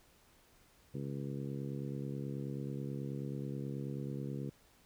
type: harmonic tone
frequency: 69.3 Hz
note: C#2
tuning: in tune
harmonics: 2 / 3 / 4 / 5 / 6 / 7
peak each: -40 / -44 / -46 / -48 / -50 / -51 dBFS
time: 0.94-4.5 s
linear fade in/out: 5 ms
effects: pink hiss -66 dBFS RMS until 4.85 s